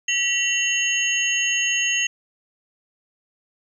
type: tone cluster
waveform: sine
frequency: 1943 / 2748 / 3022 / 6530 Hz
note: B6 / F7 / F#7 / G#8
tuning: -29 / -29 / +36 / -30 cents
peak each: -27 / -22 / -26 / -25 dBFS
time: 0.08-2.07 s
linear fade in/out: 5 ms
effects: 9-bit